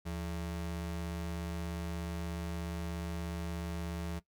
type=ring-modulated tone; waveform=square; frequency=125.5 Hz; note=B2; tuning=28 cents sharp; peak=-34 dBFS; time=0.05-4.2 s; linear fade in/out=20 ms; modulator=48.4 Hz; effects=noise-tail reverb RT60 0.1 s tail -18 dB re dry